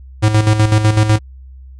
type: tone with tremolo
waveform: square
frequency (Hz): 107.4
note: A2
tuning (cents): -41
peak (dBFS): -8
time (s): 0.22-1.19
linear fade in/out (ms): 20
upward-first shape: square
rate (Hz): 8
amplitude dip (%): 60
effects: added 65 Hz sine -33 dBFS peak until 1.79 s + resampled to 22050 Hz